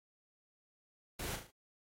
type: noise with echo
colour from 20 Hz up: pink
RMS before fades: -42 dBFS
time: 1.19-1.36 s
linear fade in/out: 5 ms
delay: 37 ms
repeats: 4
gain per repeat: -6 dB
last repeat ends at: 1.508 s
effects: AAC 48 kbps